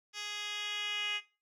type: tone with band-pass filter sweep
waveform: 10% pulse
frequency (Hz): 415.3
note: G#4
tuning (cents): 0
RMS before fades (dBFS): -38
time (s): 0.13-1.21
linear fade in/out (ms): 50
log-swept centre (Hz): 4200 to 2800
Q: 3.9
effects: noise-tail reverb RT60 0.3 s tail -17 dB re dry